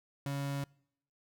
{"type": "tone", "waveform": "35% pulse", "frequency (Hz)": 140, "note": "C#3", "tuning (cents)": 18, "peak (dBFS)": -32, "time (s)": [0.26, 0.64], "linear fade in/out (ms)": 2, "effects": ["noise-tail reverb RT60 0.7 s tail -25 dB re dry"]}